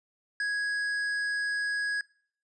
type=tone with tanh clipping; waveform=sine; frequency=1661.2 Hz; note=G#6; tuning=in tune; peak=-29 dBFS; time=0.4-2.01 s; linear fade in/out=2 ms; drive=10 dB; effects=noise-tail reverb RT60 0.6 s tail -25 dB re dry + resampled to 22050 Hz